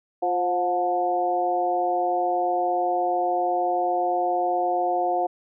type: harmonic tone with a mistuned harmonic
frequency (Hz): 175.7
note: F3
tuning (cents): +11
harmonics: 2 / 3 / 4 / 5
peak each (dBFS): -28 / -29 / -22 / -33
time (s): 0.22-5.27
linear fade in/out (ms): 10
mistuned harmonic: 4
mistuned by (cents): +37
effects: none